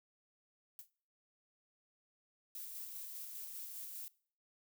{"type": "noise with exponential decay", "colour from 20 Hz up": "violet", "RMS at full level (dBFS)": -46, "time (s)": [0.79, 0.9], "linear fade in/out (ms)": 1, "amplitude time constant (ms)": 23}
{"type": "noise with tremolo", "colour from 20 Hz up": "violet", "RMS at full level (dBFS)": -46, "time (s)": [2.55, 4.08], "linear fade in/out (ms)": 0, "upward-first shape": "square", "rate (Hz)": 5, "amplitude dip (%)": 25}
{"effects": ["noise-tail reverb RT60 0.5 s tail -22 dB re dry"]}